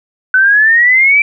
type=exponential sweep; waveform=sine; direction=up; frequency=1500 to 2349 Hz; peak=-5 dBFS; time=0.34-1.22 s; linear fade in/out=2 ms; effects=none